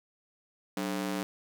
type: ring-modulated tone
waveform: sawtooth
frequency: 241.6 Hz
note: B3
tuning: 38 cents flat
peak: -24 dBFS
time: 0.77-1.23 s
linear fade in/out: 0 ms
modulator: 52.9 Hz
effects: none